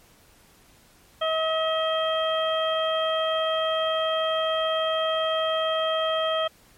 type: harmonic tone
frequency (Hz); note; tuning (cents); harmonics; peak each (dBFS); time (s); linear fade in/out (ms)
639; D#5; +46; 1 / 2 / 3 / 4 / 5; -24 / -28 / -36 / -40 / -29; 1.21-6.48; 10
effects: pink hiss -56 dBFS RMS until 6.77 s + MP3 64 kbps